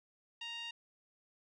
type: tone with band-pass filter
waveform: sawtooth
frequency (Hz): 932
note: A#5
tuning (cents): -1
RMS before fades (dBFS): -44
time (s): 0.41-0.71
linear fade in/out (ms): 5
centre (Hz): 3100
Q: 5.1
effects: resampled to 24000 Hz